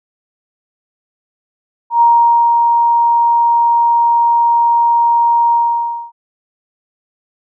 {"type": "tone with ADSR envelope", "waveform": "sine", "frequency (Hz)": 938, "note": "A#5", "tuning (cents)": 11, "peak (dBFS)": -5, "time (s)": [1.9, 6.12], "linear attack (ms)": 110, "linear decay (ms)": 510, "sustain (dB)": -3, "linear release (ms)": 590, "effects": []}